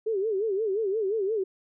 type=tone with vibrato; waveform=sine; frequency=413.4 Hz; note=G#4; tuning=8 cents flat; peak=-24 dBFS; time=0.06-1.44 s; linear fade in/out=10 ms; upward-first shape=sine; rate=5.7 Hz; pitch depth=160 cents each way; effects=none